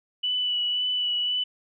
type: tone with vibrato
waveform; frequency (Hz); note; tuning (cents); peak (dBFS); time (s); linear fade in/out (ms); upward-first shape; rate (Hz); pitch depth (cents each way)
sine; 2965; F#7; +3; -23; 0.23-1.44; 10; sine; 1.9; 16
effects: none